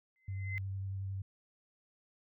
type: tone with exponential growth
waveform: sine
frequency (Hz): 2058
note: C7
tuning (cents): -29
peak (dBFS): -35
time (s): 0.16-0.58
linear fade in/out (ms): 0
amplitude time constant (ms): 90
type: tone with vibrato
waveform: sine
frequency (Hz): 96.8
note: G2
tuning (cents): -21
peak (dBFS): -36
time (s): 0.28-1.22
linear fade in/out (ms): 5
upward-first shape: sine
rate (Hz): 11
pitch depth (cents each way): 15
effects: none